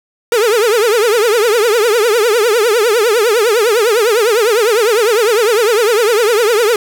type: tone with vibrato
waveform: 45% pulse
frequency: 447 Hz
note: A4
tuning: 27 cents sharp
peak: -9 dBFS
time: 0.32-6.76 s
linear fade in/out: 2 ms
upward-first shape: triangle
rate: 9.9 Hz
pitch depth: 210 cents each way
effects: none